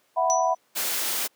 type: chord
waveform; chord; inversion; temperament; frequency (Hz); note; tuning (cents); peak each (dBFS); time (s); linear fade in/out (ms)
sine; E suspended second; none; equal; 659.3 / 740 / 987.8; E5 / F#5 / B5; 0 / 0 / 0; -24; 0.16-0.55; 20
type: tone with exponential decay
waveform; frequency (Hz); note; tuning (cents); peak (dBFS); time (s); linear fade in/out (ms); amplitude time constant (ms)
sine; 5920; F#8; 0; -20; 0.3-0.57; 0; 58
type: noise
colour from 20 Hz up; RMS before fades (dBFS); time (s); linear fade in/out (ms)
white; -27; 0.75-1.28; 20
effects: pink hiss -65 dBFS RMS until 1.35 s + high-pass 300 Hz 12 dB/octave